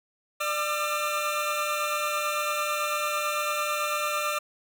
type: tone cluster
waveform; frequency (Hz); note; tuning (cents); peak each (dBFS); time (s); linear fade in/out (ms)
25% pulse; 596 / 1201 / 1353; D5 / D6 / E6; +25 / +38 / +45; -27; 0.4-4.39; 10
effects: none